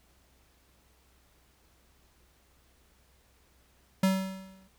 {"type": "tone with exponential decay", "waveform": "square", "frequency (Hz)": 190.4, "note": "F#3", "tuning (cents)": 50, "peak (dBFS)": -21, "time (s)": [4.03, 4.68], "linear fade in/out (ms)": 5, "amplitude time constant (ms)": 140, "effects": ["added 63 Hz sine -66 dBFS peak until 4.78 s", "pink hiss -66 dBFS RMS until 4.78 s"]}